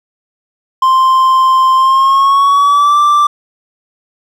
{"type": "tone with pitch glide", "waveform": "triangle", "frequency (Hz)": [1046.5, 1174.7], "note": ["C6", "D6"], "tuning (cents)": [0, 0], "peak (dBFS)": -4, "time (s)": [0.82, 3.27], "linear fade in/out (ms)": 5, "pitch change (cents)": 200, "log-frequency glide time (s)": [1.76, 2.99], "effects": []}